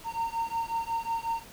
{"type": "beating tone pair", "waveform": "triangle", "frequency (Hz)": [914, 919.5], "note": ["A#5", "A#5"], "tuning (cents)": [-34, -24], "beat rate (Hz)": 5.5, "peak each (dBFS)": -30, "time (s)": [0.04, 1.44], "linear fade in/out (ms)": 50, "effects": ["pink hiss -49 dBFS RMS until 1.52 s"]}